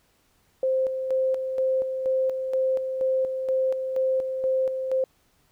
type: tone with tremolo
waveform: sine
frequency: 523.3 Hz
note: C5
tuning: in tune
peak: -20 dBFS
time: 0.63-5.04 s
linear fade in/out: 2 ms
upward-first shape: square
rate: 2.1 Hz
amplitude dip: 50%
effects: pink hiss -65 dBFS RMS until 5.51 s